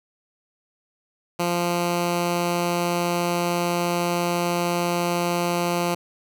10% pulse tone, 173.9 Hz, F3, 7 cents flat, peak -13 dBFS, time 1.39-5.95 s, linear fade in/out 10 ms, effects none

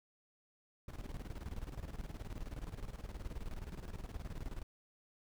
brown noise with tremolo, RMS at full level -42 dBFS, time 0.88-4.63 s, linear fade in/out 5 ms, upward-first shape square, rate 19 Hz, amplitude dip 70%, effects none

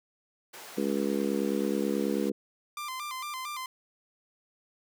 pink high-pass noise, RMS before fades -46 dBFS, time 0.53-2.3 s, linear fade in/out 10 ms, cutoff 460 Hz, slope 12 dB/octave
harmonic tone, 69.3 Hz, C#2, in tune, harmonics 3 / 4 / 5 / 6 / 7, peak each -31 / -32 / -33 / -34 / -34 dBFS, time 0.77-2.32 s, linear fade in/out 10 ms
sawtooth tone with vibrato, 1108.7 Hz, C#6, in tune, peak -31 dBFS, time 2.77-3.66 s, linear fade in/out 2 ms, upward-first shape square, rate 4.4 Hz, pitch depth 120 cents each way
effects none

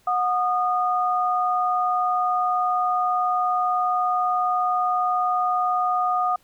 sine tone pair together, 729 / 1227.4 Hz, F#5 / D#6, -26 / -24 cents, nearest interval major sixth, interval 902 cents, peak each -22 dBFS, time 0.07-6.36 s, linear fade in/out 5 ms, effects pink hiss -60 dBFS RMS until 6.43 s

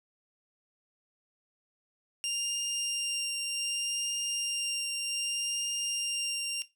20% pulse tone with vibrato, 2794 Hz, F7, in tune, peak -25 dBFS, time 2.24-6.62 s, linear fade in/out 0 ms, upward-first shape triangle, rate 0.65 Hz, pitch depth 9 cents each way, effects noise-tail reverb RT60 0.2 s tail -17 dB re dry

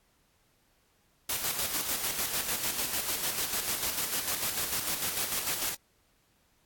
white noise with tremolo, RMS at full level -30 dBFS, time 1.29-5.75 s, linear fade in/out 5 ms, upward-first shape square, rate 6.7 Hz, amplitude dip 45%, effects pink hiss -69 dBFS RMS until 6.65 s + AAC 64 kbps

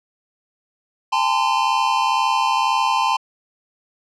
square tone cluster, 813 / 895 / 1028 Hz, G#5 / A5 / C6, -37 / +29 / -31 cents, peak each -24 / -21 / -20 dBFS, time 1.12-3.17 s, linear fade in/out 10 ms, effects low-pass 5000 Hz 12 dB/octave

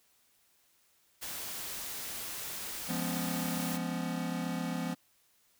white noise, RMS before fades -40 dBFS, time 1.21-3.78 s, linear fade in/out 20 ms
square chord, C# dominant seventh, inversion first, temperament just, 173.24 / 207.9 / 249.5 / 277.2 Hz, E#3 / G#3 / B3 / C#4, -14 / +2 / +18 / 0 cents, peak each -37 / -42 / -38 / -43 dBFS, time 2.88-4.95 s, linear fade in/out 20 ms
effects white hiss -69 dBFS RMS until 5.59 s

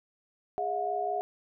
sine tone cluster, 411.4 / 656 / 721 Hz, G#4 / E5 / F#5, -16 / -9 / -45 cents, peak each -35 / -35 / -30 dBFS, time 0.58-1.21 s, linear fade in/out 0 ms, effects none

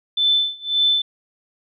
sine tone with tremolo, 3523 Hz, A7, 1 cent sharp, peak -13 dBFS, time 0.17-1.02 s, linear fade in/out 5 ms, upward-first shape sine, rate 1.8 Hz, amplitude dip 95%, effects none

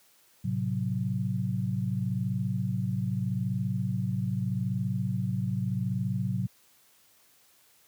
sine chord, F# diminished, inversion first, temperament equal, 110 / 130.81 / 185 Hz, A2 / C3 / F#3, 0 / 0 / 0 cents, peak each -31 dBFS, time 0.44-6.47 s, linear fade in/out 10 ms, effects white hiss -62 dBFS RMS until 7.87 s + high-pass 60 Hz 12 dB/octave

